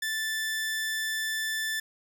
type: tone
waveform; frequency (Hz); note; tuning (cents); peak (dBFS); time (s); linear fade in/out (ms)
sawtooth; 1760; A6; 0; -25; 0.02-1.8; 5
effects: none